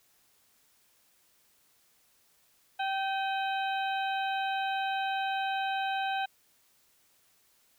harmonic tone with a mistuned harmonic, 775 Hz, G5, 20 cents flat, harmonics 1 / 2 / 3 / 4 / 5, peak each -30 / -36 / -40 / -42 / -44 dBFS, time 2.79-6.26 s, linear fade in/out 10 ms, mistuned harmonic 3, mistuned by +140 cents, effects white hiss -67 dBFS RMS until 7.78 s

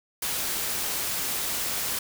white noise, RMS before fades -29 dBFS, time 0.22-1.99 s, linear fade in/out 5 ms, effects none

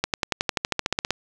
accelerating click train, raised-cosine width 0.2 ms, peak -4 dBFS, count 15, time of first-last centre 0.04-1.107 s, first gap 98 ms, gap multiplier 0.96, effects none

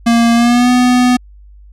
square tone with pitch glide, 233.1 to 248.4 Hz, A#3 to B3, 0 to +10 cents, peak -8 dBFS, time 0.06-1.17 s, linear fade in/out 10 ms, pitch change +110 cents, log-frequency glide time 0.34-0.7 s, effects added 50 Hz sine -36 dBFS peak until 1.72 s + low-pass 9000 Hz 12 dB/octave

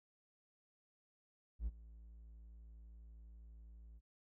triangle tone with ADSR envelope, 56.1 Hz, A1, 34 cents sharp, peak -32 dBFS, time 1.59-4.01 s, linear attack 78 ms, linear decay 34 ms, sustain -20 dB, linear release 43 ms, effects tanh soft clip ceiling -28 dBFS

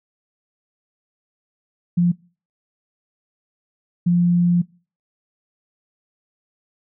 sine tone bursts at uneven times, 174.61 Hz, F3, in tune, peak -13 dBFS, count 2, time 1.97-2.12 / 4.06-4.62 s, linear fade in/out 10 ms, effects noise-tail reverb RT60 0.4 s tail -24 dB re dry

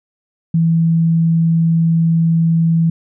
sine tone, 164.81 Hz, E3, in tune, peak -10 dBFS, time 0.54-2.9 s, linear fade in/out 5 ms, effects none

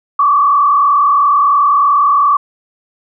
sine tone with frequency modulation, 1146 Hz, D6, 43 cents flat, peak -7 dBFS, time 0.19-2.37 s, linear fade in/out 5 ms, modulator 37 Hz, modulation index 1.2, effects none

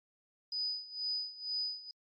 sine tone with tremolo, 4978 Hz, D#8, in tune, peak -32 dBFS, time 0.52-1.91 s, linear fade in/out 2 ms, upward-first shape sine, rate 2.1 Hz, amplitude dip 85%, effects AAC 48 kbps

